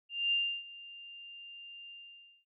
sine tone with ADSR envelope, 2794 Hz, F7, in tune, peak -26 dBFS, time 0.09-2.45 s, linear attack 230 ms, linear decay 310 ms, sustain -20 dB, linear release 550 ms, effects none

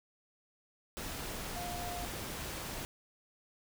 sine tone in noise, 706 Hz, F5, 19 cents sharp, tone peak -41 dBFS, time 1.56-2.05 s, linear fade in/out 0 ms, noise pink, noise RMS -41 dBFS, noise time 0.97-2.85 s, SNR -3 dB, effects none

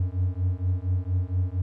triangle beating tone pair, 89.2 / 93.5 Hz, F2 / F#2, +37 / +19 cents, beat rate 4.3 Hz, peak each -24 dBFS, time 0-1.62 s, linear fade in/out 5 ms, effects none

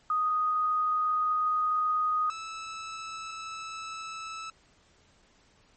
sine / sawtooth tone pair in turn, 1244.5 / 1310.5 Hz, D#6 / E6, 0 / -11 cents, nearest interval minor second, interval 89 cents, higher second, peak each -24 / -33 dBFS, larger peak first, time 0.1-2.3 / 2.3-4.5 s, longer neither, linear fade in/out 2 ms, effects pink hiss -63 dBFS RMS until 5.76 s + MP3 32 kbps

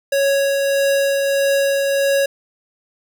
square tone with tremolo, 554 Hz, C#5, 1 cent flat, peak -14 dBFS, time 0.12-2.26 s, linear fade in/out 5 ms, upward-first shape triangle, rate 1.6 Hz, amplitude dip 30%, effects none

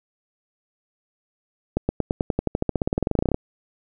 accelerating click train, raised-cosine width 2 ms, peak -7 dBFS, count 26, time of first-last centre 1.77-3.344 s, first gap 120 ms, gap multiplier 0.94, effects none

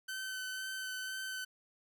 sawtooth tone with vibrato, 1527 Hz, G6, 46 cents flat, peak -35 dBFS, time 0.08-1.45 s, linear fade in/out 10 ms, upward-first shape sine, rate 2 Hz, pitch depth 13 cents each way, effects none

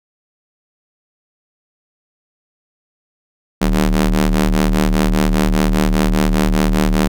sawtooth ring-modulated tone, 77 Hz, D#2, 17 cents flat, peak -5 dBFS, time 3.61-7.08 s, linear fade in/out 10 ms, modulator 113 Hz, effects none

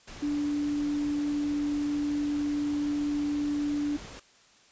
sine tone in noise, 292.1 Hz, D4, 9 cents flat, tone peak -26 dBFS, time 0.22-3.97 s, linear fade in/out 10 ms, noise pink, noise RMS -44 dBFS, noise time 0.07-4.2 s, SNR +15 dB, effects white hiss -59 dBFS RMS until 4.71 s + resampled to 16000 Hz

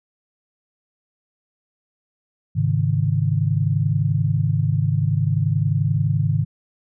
sine chord, Ab suspended fourth, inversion none, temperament equal with one note detuned, 103.83 / 135.04 / 155.56 Hz, Ab2 / Db3 / Eb3, 0 / -45 / 0 cents, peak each -21 dBFS, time 2.55-6.45 s, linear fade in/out 20 ms, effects none

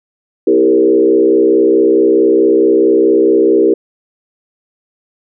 sine tone with frequency modulation, 393.8 Hz, G4, 8 cents sharp, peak -6 dBFS, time 0.47-3.74 s, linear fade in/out 5 ms, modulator 64.6 Hz, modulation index 1.3, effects none

